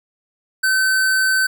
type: tone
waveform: square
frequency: 1532 Hz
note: G6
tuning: 40 cents flat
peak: -15 dBFS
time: 0.63-1.47 s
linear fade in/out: 10 ms
effects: none